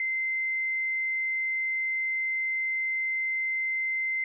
sine tone, 2075 Hz, C7, 15 cents flat, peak -26 dBFS, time 0-4.24 s, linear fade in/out 2 ms, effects none

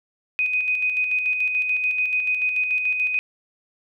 sine tone with tremolo, 2500 Hz, D#7, 8 cents sharp, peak -18 dBFS, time 0.39-3.19 s, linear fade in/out 0 ms, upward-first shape square, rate 6.9 Hz, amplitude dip 40%, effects none

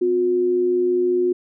sine tone pair together, 254.6 / 360 Hz, C4 / F#4, -47 / -47 cents, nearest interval tritone, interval 600 cents, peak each -28 / -16 dBFS, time 0.01-1.33 s, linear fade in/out 10 ms, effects none

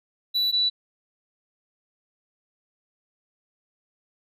triangle / sine tone pair in turn, 3951 / 3951 Hz, B7 / B7, 0 / 0 cents, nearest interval unison, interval 0 cents, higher neither, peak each -19 dBFS, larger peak neither, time 0.34-0.52 / 0.52-0.7 s, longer neither, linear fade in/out 20 ms, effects none

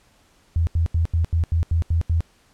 sine tone bursts, 82.7 Hz, E2, 6 cents sharp, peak -16 dBFS, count 9, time 0.56-2.206 s, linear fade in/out 0 ms, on 110 ms, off 82 ms, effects pink hiss -58 dBFS RMS until 2.53 s + low-pass 10000 Hz 12 dB/octave

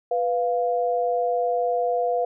sine tone pair together, 493.9 / 697.7 Hz, B4 / F5, 0 / -2 cents, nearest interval tritone, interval 598 cents, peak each -23 dBFS, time 0.11-2.25 s, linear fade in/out 5 ms, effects none

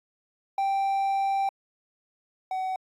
triangle tone pair in turn, 784 / 752.8 Hz, G5 / F#5, 0 / +30 cents, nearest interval minor second, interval 70 cents, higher first, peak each -21 / -25 dBFS, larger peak first, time 0.58-1.49 / 2.51-2.76 s, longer first, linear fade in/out 2 ms, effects AAC 64 kbps

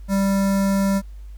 square tone with notch filter, 196 Hz, G3, in tune, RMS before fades -19 dBFS, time 0.08-1.02 s, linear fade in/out 50 ms, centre 3000 Hz, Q 0.96, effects added 50 Hz sine -34 dBFS peak until 1.37 s + pink hiss -60 dBFS RMS until 1.37 s

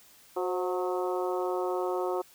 harmonic tone with a mistuned harmonic, 182.4 Hz, F#3, 24 cents flat, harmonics 2 / 3 / 4 / 5 / 6 / 7, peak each -30 / -34 / -36 / -38 / -40 / -41 dBFS, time 0.36-2.22 s, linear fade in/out 10 ms, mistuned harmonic 3, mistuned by -53 cents, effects white hiss -57 dBFS RMS until 2.34 s

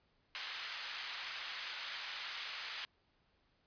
white band-pass noise, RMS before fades -44 dBFS, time 0.35-2.85 s, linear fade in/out 0 ms, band 1300 to 3900 Hz, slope 12 dB/octave, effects pink hiss -75 dBFS RMS until 3.66 s + resampled to 11025 Hz

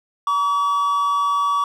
triangle tone pair together, 944 / 1140.1 Hz, A#5 / C#6, +22 / +48 cents, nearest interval minor third, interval 326 cents, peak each -26 / -15 dBFS, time 0.27-1.64 s, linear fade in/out 2 ms, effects none

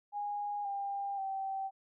sine tone with pitch steps, 822 / 798.1 / 775 Hz, G#5 / G5 / G5, -18 / +31 / -20 cents, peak -34 dBFS, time 0.12-1.71 s, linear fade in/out 50 ms, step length 530 ms, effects none

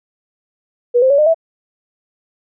sine tone with pitch steps, 484.5 / 522.3 / 563 / 606.9 / 654.2 Hz, B4 / C5 / C#5 / D#5 / E5, -33 / -3 / +27 / -43 / -13 cents, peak -8 dBFS, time 0.94-1.345 s, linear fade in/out 20 ms, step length 81 ms, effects none

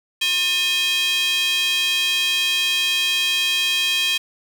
square tone with high-pass filter, 358 Hz, F4, 43 cents sharp, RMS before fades -20 dBFS, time 0.21-4.18 s, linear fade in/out 10 ms, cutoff 2900 Hz, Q 6.8, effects 7-bit

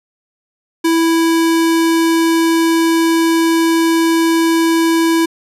square tone, 329.6 Hz, E4, in tune, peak -11 dBFS, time 0.84-5.26 s, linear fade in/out 10 ms, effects resampled to 32000 Hz

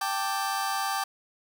sawtooth chord, G suspended second, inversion none, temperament just, 784 / 882 / 1176 Hz, G5 / A5 / D6, 0 / +4 / +2 cents, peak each -26 / -30 / -27 dBFS, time 0.01-1.04 s, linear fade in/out 5 ms, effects none

